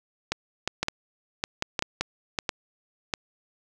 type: clicks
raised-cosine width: 0.2 ms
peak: -8 dBFS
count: 12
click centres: 0.32 / 0.676 / 0.83 / 0.884 / 1.439 / 1.624 / 1.792 / 1.824 / 2.01 / 2.388 / 2.492 / 3.138 s
effects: none